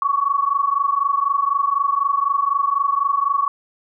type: tone pair together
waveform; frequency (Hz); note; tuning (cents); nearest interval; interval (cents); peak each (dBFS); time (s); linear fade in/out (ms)
sine; 1108.7 / 1132.7; C#6 / C#6; 0 / +37; unison; 37; -19; 0.02-3.48; 2
effects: none